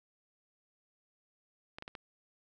clicks, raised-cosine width 0.3 ms, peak -27 dBFS, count 4, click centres 1.785 / 1.824 / 1.879 / 1.952 s, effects none

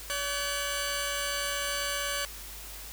10% pulse tone pair together, 570.1 / 1521 Hz, C#5 / F#6, +48 / +47 cents, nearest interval octave + perfect fourth, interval 1699 cents, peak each -24 / -25 dBFS, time 0.1-2.25 s, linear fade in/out 0 ms, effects added 50 Hz sine -46 dBFS peak until 2.92 s + white hiss -44 dBFS RMS until 2.92 s

